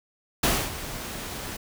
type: noise with ADSR envelope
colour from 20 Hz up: pink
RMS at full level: -21 dBFS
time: 0.43-1.57 s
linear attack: 6 ms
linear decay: 260 ms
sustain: -14 dB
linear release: 9 ms
effects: none

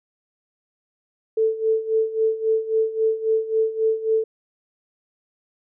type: tone with tremolo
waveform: sine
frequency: 442.4 Hz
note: A4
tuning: 9 cents sharp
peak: -15 dBFS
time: 1.37-4.24 s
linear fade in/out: 5 ms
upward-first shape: sine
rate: 3.7 Hz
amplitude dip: 80%
effects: none

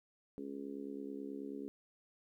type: harmonic tone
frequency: 69.3 Hz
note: C#2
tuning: in tune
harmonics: 3 / 4 / 5 / 6 / 7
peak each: -50 / -44 / -52 / -47 / -57 dBFS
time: 0.38-1.68 s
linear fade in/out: 0 ms
effects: 13-bit

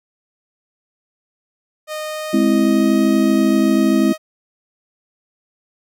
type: tone with pitch glide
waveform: sawtooth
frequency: 616 to 627.1 Hz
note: D#5 to D#5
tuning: -17 to +13 cents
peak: -20 dBFS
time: 1.87-4.18 s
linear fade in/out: 50 ms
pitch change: +30 cents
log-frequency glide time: 2.03-2.97 s
type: chord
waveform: sine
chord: Ab augmented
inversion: none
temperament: equal with one note detuned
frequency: 208.9 / 261.6 / 329.6 Hz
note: Ab3 / C4 / E4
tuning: +10 / 0 / 0 cents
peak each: -16 dBFS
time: 2.33-4.13 s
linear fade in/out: 10 ms
effects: none

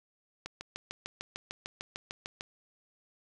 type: click train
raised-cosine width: 0.2 ms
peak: -21 dBFS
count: 14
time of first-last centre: 0.46-2.409 s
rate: 6.67 Hz
effects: none

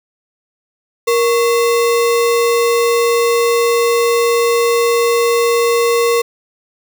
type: tone with sample-and-hold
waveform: sine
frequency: 469.2 Hz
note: A#4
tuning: 11 cents sharp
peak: -10 dBFS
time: 1.07-6.22 s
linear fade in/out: 10 ms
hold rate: 1575 Hz
effects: none

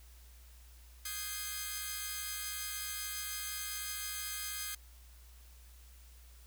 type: chord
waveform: 5% pulse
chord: Ab major seventh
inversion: second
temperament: equal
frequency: 1244.5 / 1568 / 1661.2 / 2093 Hz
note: Eb6 / G6 / Ab6 / C7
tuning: 0 / 0 / 0 / 0 cents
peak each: -33 dBFS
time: 1.05-4.75 s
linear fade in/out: 5 ms
effects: added 60 Hz sine -54 dBFS peak until 6.46 s + white hiss -63 dBFS RMS until 6.46 s

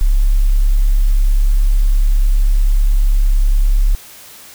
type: tone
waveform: sine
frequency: 34.65 Hz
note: C#1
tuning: in tune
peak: -8 dBFS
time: 0.01-3.95 s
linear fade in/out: 0 ms
effects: white hiss -38 dBFS RMS until 4.54 s

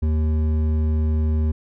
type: tone with hard clipping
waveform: sine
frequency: 77.78 Hz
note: D#2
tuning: in tune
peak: -19 dBFS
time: 0.02-1.52 s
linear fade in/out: 10 ms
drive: 9 dB
effects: none

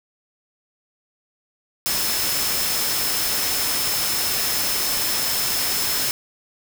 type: tone in noise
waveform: sine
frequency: 5250 Hz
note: E8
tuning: 8 cents flat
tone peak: -27 dBFS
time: 1.86-6.11 s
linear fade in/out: 0 ms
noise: white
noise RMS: -23 dBFS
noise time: 1.86-6.11 s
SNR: -7 dB
effects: none

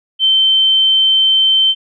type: tone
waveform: sine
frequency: 3100 Hz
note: G7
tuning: 20 cents flat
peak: -8 dBFS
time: 0.19-1.75 s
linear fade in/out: 50 ms
effects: none

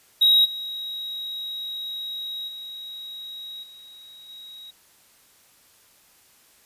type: tone with level steps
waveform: triangle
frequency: 3814 Hz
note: A#7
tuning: 39 cents sharp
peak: -12 / -28 / -33 / -42 / -38 dBFS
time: 0.21-4.71 s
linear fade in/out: 10 ms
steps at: 0.44 / 2.47 / 3.62 / 4.28 s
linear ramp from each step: 20 ms
effects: white hiss -57 dBFS RMS until 6.65 s + resampled to 32000 Hz

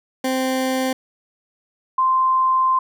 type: tone pair in turn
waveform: 20% pulse / sine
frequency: 260.6 / 1042.4 Hz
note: C4 / C6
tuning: -7 / -7 cents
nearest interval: 2 octaves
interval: 2400 cents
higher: second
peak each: -14 dBFS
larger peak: neither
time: 0.24-0.93 / 1.98-2.79 s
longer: second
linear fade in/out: 5 ms
effects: none

